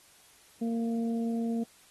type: harmonic tone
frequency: 230.3 Hz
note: A#3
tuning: 21 cents flat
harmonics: 1 / 2 / 3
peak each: -28 / -38 / -44 dBFS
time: 0.61-1.64 s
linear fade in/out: 10 ms
effects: white hiss -59 dBFS RMS until 1.9 s + AAC 32 kbps